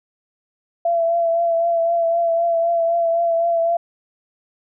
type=tone with vibrato; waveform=sine; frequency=674 Hz; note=E5; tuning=38 cents sharp; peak=-15 dBFS; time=0.85-3.77 s; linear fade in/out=5 ms; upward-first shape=triangle; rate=3.9 Hz; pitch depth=31 cents each way; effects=none